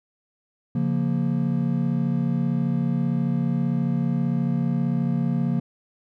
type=chord; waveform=triangle; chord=Bb minor; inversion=first; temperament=just; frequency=139.85 / 174.81 / 233.1 Hz; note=Db3 / F3 / Bb3; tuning=+16 / +2 / 0 cents; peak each=-23 dBFS; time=0.75-5.6 s; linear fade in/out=5 ms; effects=none